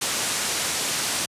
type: low-pass noise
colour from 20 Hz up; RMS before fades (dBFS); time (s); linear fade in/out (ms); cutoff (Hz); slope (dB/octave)
white; -26; 0.01-1.26; 10; 9700; 24
effects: high-pass 100 Hz 12 dB/octave + resampled to 32000 Hz